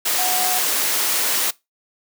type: tone in noise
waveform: sine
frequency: 735 Hz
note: F#5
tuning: 12 cents flat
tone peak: -23 dBFS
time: 0.18-0.59 s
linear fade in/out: 10 ms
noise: white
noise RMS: -20 dBFS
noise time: 0.05-1.51 s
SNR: -6 dB
effects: noise-tail reverb RT60 0.2 s tail -21 dB re dry + high-pass 300 Hz 12 dB/octave

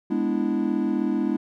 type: chord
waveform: triangle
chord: E dominant seventh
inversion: first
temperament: equal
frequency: 207.7 / 246.9 / 293.7 / 329.6 Hz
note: G#3 / B3 / D4 / E4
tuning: 0 / 0 / 0 / 0 cents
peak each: -25 dBFS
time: 0.1-1.37 s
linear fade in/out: 10 ms
effects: none

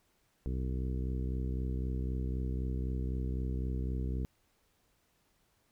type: harmonic tone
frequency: 63.9 Hz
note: C2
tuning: 40 cents flat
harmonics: 1 / 2 / 3 / 4 / 5 / 6 / 7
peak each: -33 / -39 / -43 / -45 / -47 / -49 / -50 dBFS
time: 0.46-4.25 s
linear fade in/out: 0 ms
effects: pink hiss -73 dBFS RMS until 5.71 s

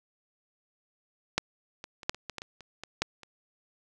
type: clicks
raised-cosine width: 0.2 ms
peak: -7 / -23 / -27 / -8 / -28 / -19 / -19 / -23 / -30 / -22 / -9 / -30 dBFS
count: 12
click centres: 1.38 / 1.841 / 2.032 / 2.095 / 2.146 / 2.297 / 2.383 / 2.419 / 2.607 / 2.836 / 3.02 / 3.233 s
effects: none

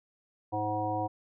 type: harmonic tone with a mistuned harmonic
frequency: 106 Hz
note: G#2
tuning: 36 cents sharp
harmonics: 1 / 3 / 5 / 7 / 9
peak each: -37 / -36 / -37 / -32 / -36 dBFS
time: 0.52-1.08 s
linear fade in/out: 20 ms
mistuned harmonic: 5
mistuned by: -20 cents
effects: none

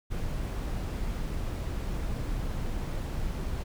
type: noise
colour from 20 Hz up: brown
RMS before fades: -32 dBFS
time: 0.1-3.64 s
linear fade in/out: 20 ms
effects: none

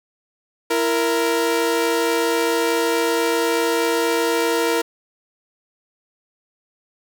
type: tone pair together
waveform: sawtooth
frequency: 333.5 / 466.2 Hz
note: E4 / A#4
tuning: +20 / 0 cents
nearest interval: tritone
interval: 580 cents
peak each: -18 / -15 dBFS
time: 0.7-4.82 s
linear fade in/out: 10 ms
effects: none

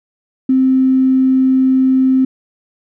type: tone with tanh clipping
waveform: triangle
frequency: 261.6 Hz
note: C4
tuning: in tune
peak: -8 dBFS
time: 0.49-2.25 s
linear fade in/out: 5 ms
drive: 3 dB
effects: none

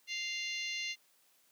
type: harmonic tone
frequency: 697 Hz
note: F5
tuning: 4 cents flat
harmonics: 3 / 4 / 5 / 6 / 7 / 8 / 9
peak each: -40 / -40 / -47 / -43 / -53 / -52 / -48 dBFS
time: 0.07-0.96 s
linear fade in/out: 50 ms
effects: white hiss -69 dBFS RMS until 1.51 s + high-pass 200 Hz 12 dB/octave

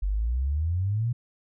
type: exponential sweep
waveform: sine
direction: up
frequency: 46.25 to 123.47 Hz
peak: -23 dBFS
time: 0.02-1.13 s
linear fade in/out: 10 ms
effects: none

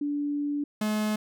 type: tone pair in turn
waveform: sine / 45% pulse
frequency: 290 / 213.4 Hz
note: D4 / G#3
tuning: -22 / +47 cents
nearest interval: perfect fourth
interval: 531 cents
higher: first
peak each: -26 / -25 dBFS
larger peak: second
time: 0.01-0.64 / 0.81-1.16 s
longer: first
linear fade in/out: 5 ms
effects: none

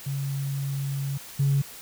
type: tone pair in turn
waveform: sine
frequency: 138.59 / 139.13 Hz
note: C#3 / C#3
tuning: 0 / +7 cents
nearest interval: unison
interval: 7 cents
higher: second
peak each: -26 / -18 dBFS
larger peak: second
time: 0.06-1.18 / 1.39-1.62 s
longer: first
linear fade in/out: 10 ms
effects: tanh soft clip ceiling -15 dBFS + white hiss -43 dBFS RMS until 1.81 s

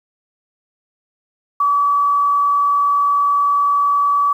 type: tone with frequency modulation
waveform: sine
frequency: 1145 Hz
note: D6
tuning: 44 cents flat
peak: -12 dBFS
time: 1.6-4.33 s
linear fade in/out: 5 ms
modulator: 50.6 Hz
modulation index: 0.24
effects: 8-bit

